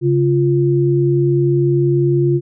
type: tone pair together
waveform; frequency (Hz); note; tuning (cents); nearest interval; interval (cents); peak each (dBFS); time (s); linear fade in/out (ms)
sine; 138.3 / 348.5; C#3 / F4; -4 / -4; octave + major third; 1600; -14; 0.01-2.41; 50
effects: none